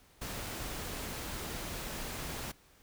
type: noise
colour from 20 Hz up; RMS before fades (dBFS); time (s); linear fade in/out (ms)
pink; -40; 0.21-2.52; 10
effects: pink hiss -63 dBFS RMS until 2.82 s